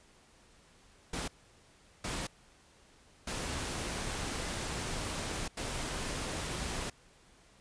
pink noise bursts at uneven times, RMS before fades -37 dBFS, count 4, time 1.13-1.28 / 2.04-2.27 / 3.27-5.48 / 5.57-6.9 s, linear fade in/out 5 ms, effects pink hiss -62 dBFS RMS until 7.6 s + resampled to 22050 Hz

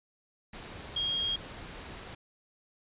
sine tone in noise, 3251 Hz, G#7, 38 cents flat, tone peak -28 dBFS, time 0.96-1.36 s, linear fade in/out 5 ms, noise pink, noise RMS -44 dBFS, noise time 0.53-2.15 s, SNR +13 dB, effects resampled to 8000 Hz

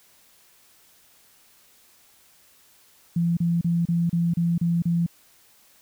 sine tone bursts, 170 Hz, F3, 46 cents flat, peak -19 dBFS, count 8, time 3.16-5.064 s, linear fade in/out 5 ms, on 210 ms, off 32 ms, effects white hiss -57 dBFS RMS until 5.81 s

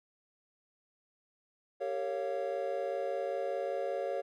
triangle chord, G half-diminished seventh, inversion none, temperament equal with one note detuned, 392 / 457.1 / 554.4 / 698.5 Hz, G4 / Bb4 / Db5 / F5, 0 / -34 / 0 / 0 cents, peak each -38 / -37 / -33 / -38 dBFS, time 1.8-4.22 s, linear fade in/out 20 ms, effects none

